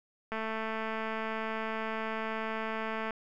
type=click train; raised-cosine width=0.5 ms; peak=-21 dBFS; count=617; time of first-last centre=0.32-3.107 s; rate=221 Hz; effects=none

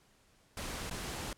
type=noise with dropouts; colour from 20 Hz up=pink; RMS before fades=-40 dBFS; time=0.57-1.33 s; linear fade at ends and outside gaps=2 ms; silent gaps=0.898-0.91 s; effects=pink hiss -67 dBFS RMS until 1.37 s + low-pass 11000 Hz 12 dB/octave

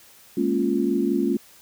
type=chord; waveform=sine; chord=Bb minor seventh; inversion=third; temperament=equal; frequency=207.7 / 233.1 / 277.2 / 349.2 Hz; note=Ab3 / Bb3 / Db4 / F4; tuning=0 / 0 / 0 / 0 cents; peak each=-26 / -26 / -24 / -24 dBFS; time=0.37-1.37 s; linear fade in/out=5 ms; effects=white hiss -51 dBFS RMS until 1.61 s

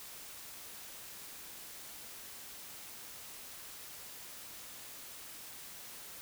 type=silence; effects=white hiss -49 dBFS RMS until 6.21 s

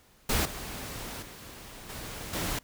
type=noise with level steps; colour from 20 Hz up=pink; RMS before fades=-27 / -39 / -46 / -40 / -32 dBFS; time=0.29-2.59 s; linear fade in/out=5 ms; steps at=0.45 / 1.22 / 1.89 / 2.33 s; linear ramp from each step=5 ms; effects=pink hiss -61 dBFS RMS until 2.63 s

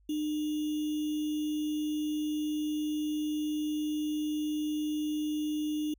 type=tone with sample-and-hold; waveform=sine; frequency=303 Hz; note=D#4; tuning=46 cents flat; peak=-29 dBFS; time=0.09-5.94 s; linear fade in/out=5 ms; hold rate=3150 Hz; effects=added 50 Hz sine -61 dBFS peak until 5.98 s

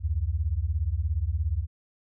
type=beating tone pair; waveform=sine; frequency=69.9 / 86.9 Hz; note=C#2 / F2; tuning=+15 / -8 cents; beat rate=17 Hz; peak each=-27 dBFS; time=0-1.67 s; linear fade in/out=50 ms; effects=none

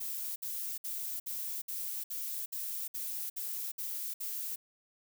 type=noise bursts; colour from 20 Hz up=violet; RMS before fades=-38 dBFS; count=11; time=0-4.56 s; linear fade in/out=10 ms; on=360 ms; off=60 ms; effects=none

